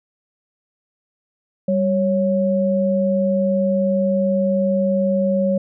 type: tone pair together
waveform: sine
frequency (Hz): 195.4 / 552.7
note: G3 / C#5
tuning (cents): -5 / -5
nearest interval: octave + tritone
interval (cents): 1800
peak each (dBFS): -18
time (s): 1.68-5.58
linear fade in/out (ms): 5
effects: none